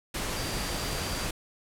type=tone in noise; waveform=sine; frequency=4717 Hz; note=D8; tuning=7 cents sharp; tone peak=-41 dBFS; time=0.36-1.26 s; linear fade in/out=5 ms; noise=pink; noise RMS=-32 dBFS; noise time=0.14-1.31 s; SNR=-12 dB; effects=low-pass 12000 Hz 12 dB/octave